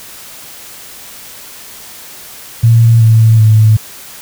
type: tone with pitch steps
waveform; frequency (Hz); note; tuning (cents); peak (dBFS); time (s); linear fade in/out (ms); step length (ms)
sine; 115.2 / 111.99 / 108.86; A#2 / A2 / A2; -20 / +31 / -18; -3; 2.63-3.77; 10; 380
effects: white hiss -32 dBFS RMS until 4.21 s